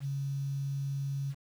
sine tone with quantisation, 138.59 Hz, C#3, in tune, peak -31 dBFS, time 0-1.35 s, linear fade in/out 50 ms, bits 9, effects none

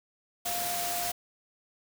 sine tone in noise, 702 Hz, F5, 9 cents sharp, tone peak -34 dBFS, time 0.45-1.12 s, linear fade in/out 10 ms, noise white, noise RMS -33 dBFS, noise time 0.45-1.12 s, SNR -4 dB, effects none

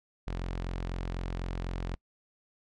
sawtooth tone, 44.01 Hz, F1, 14 cents sharp, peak -29 dBFS, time 0.27-1.95 s, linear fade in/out 0 ms, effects noise-tail reverb RT60 0.1 s tail -26 dB re dry + low-pass 5000 Hz 12 dB/octave

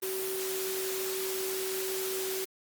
sine tone in noise, 379.8 Hz, F#4, 45 cents sharp, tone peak -33 dBFS, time 0.02-2.45 s, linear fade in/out 10 ms, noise white, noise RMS -36 dBFS, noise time 0.02-2.45 s, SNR 0 dB, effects high-pass 200 Hz 12 dB/octave + Opus 32 kbps

